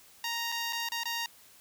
10% pulse tone with dropouts, 932.3 Hz, A#5, in tune, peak -23 dBFS, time 0.24-1.26 s, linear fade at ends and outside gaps 2 ms, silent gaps 0.519-0.522 / 0.726-0.73 / 0.888-0.919 / 1.035-1.055 s, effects white hiss -57 dBFS RMS until 1.6 s

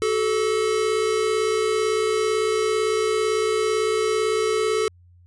square tone pair together, 377.7 / 435.6 Hz, F#4 / A4, +36 / -17 cents, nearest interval major second, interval 247 cents, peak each -27 / -21 dBFS, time 0.02-4.88 s, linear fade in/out 0 ms, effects added 88 Hz sine -49 dBFS peak until 5.26 s + resampled to 24000 Hz

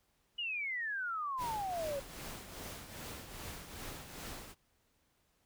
sine exponential sweep, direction down, 2942 to 539 Hz, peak -35 dBFS, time 0.38-2 s, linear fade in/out 10 ms
pink noise with tremolo, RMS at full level -44 dBFS, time 1.37-4.55 s, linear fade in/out 50 ms, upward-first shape triangle, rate 2.5 Hz, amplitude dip 60%
effects pink hiss -75 dBFS RMS until 5.45 s

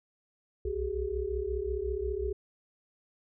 sine tone cluster, 61.1 / 66.7 / 382.5 / 417.3 Hz, B1 / C2 / G4 / G#4, -18 / +34 / -42 / +8 cents, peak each -38 / -38 / -34 / -34 dBFS, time 0.65-2.33 s, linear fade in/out 5 ms, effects none

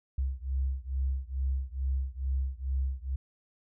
sine beating tone pair, 65.41 / 67.71 Hz, C2 / C#2, 0 / -40 cents, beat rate 2.3 Hz, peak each -31 / -32 dBFS, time 0.18-3.16 s, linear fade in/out 5 ms, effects none

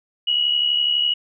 sine tone with amplitude modulation, 2914 Hz, F#7, 27 cents flat, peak -14 dBFS, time 0.27-1.14 s, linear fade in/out 10 ms, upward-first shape sine, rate 72 Hz, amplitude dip 55%, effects none

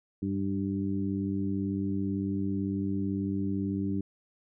harmonic tone with a mistuned harmonic, 98 Hz, G2, in tune, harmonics 1 / 2 / 3 / 4, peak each -35 / -31 / -32 / -41 dBFS, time 0.22-4.01 s, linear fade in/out 5 ms, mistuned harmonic 4, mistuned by -20 cents, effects none

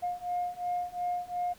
sine beating tone pair, 710 / 712.8 Hz, F5 / F5, +28 / +35 cents, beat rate 2.8 Hz, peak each -33 / -32 dBFS, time 0.02-1.54 s, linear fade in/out 20 ms, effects tanh soft clip ceiling -24 dBFS + pink hiss -57 dBFS RMS until 1.58 s

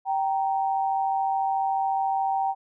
sine tone pair together, 778.3 / 932.3 Hz, G5 / A#5, -13 / 0 cents, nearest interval minor third, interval 313 cents, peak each -23 / -29 dBFS, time 0.05-2.55 s, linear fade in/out 50 ms, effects none

